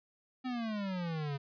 square exponential sweep, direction down, 260 to 137 Hz, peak -35 dBFS, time 0.44-1.38 s, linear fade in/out 20 ms, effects resampled to 11025 Hz

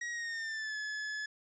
45% pulse tone with pitch glide, 1900 to 1712.4 Hz, A#6 to A6, +33 to -47 cents, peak -36 dBFS, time 0.01-1.26 s, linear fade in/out 5 ms, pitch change -180 cents, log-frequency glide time 0.11-0.77 s, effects resampled to 16000 Hz

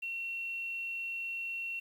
sine tone with quantisation, 2724 Hz, F7, 44 cents flat, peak -35 dBFS, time 0.02-1.8 s, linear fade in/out 10 ms, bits 10, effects none

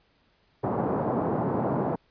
pink band-pass noise, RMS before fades -27 dBFS, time 0.63-1.96 s, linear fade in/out 10 ms, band 130 to 970 Hz, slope 24 dB/octave, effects pink hiss -66 dBFS RMS until 2.1 s + resampled to 11025 Hz

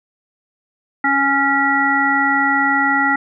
harmonic tone, 277.2 Hz, C#4, in tune, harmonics 1 / 3 / 5 / 7, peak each -21 / -19 / -18 / -17 dBFS, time 1.04-3.16 s, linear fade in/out 5 ms, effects none

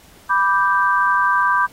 sine chord, G major, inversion first, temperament equal, 987.8 / 1174.7 / 1568 Hz, B5 / D6 / G6, 0 / 0 / 0 cents, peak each -18 dBFS, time 0.29-1.67 s, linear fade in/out 20 ms, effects pink hiss -48 dBFS RMS until 1.72 s + AAC 48 kbps

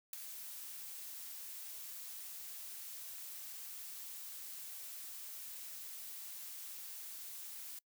blue noise with ADSR envelope, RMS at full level -37 dBFS, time 0.13-7.79 s, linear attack 4 ms, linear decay 4 ms, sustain -11 dB, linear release 4 ms, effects noise-tail reverb RT60 0.1 s tail -24 dB re dry

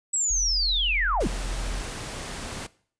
sine linear sweep, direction down, 7902 to 102.3 Hz, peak -22 dBFS, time 0.13-1.28 s, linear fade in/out 10 ms
sine tone, 42.51 Hz, F1, 46 cents flat, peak -27 dBFS, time 0.3-1.82 s, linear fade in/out 10 ms
pink noise, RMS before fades -35 dBFS, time 1.2-2.67 s, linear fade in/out 10 ms
effects noise-tail reverb RT60 0.5 s tail -20 dB re dry + resampled to 22050 Hz

